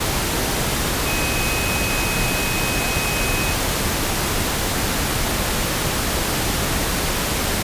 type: tone in noise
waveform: sine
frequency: 2529 Hz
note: D#7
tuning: 28 cents sharp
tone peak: -26 dBFS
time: 1.06-3.54 s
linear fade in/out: 10 ms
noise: pink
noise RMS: -21 dBFS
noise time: 0-7.63 s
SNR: -8 dB
effects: resampled to 32000 Hz